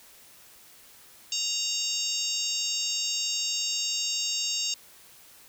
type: harmonic tone with a mistuned harmonic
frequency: 932.3 Hz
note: A#5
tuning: in tune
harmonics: 3 / 4 / 5 / 6 / 7 / 8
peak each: -34 / -34 / -34 / -34 / -34 / -34 dBFS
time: 1.32-4.74 s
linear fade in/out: 2 ms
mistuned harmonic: 6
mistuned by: -44 cents
effects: white hiss -53 dBFS RMS until 5.48 s